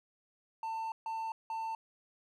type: tone bursts at uneven times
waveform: triangle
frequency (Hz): 895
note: A5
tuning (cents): +29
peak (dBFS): -33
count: 3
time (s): 0.63-0.92 / 1.06-1.32 / 1.5-1.75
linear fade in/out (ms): 2
effects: none